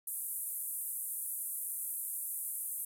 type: band-pass noise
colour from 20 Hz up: pink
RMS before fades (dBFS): -39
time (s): 0.07-2.85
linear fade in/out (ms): 5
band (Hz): 9200 to 14000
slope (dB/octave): 48
effects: none